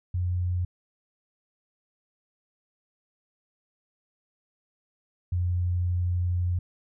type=tone pair in turn; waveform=sine; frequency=89.4 / 88.78 Hz; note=F2 / F2; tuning=+41 / +29 cents; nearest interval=unison; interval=12 cents; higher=first; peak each=-24 / -23 dBFS; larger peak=second; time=0.14-0.65 / 5.32-6.59 s; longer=second; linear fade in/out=5 ms; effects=none